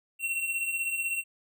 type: beating tone pair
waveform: square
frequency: 2711 / 2727 Hz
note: E7 / F7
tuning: +48 / -42 cents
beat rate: 16 Hz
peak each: -37 / -30 dBFS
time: 0.19-1.24 s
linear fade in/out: 50 ms
effects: none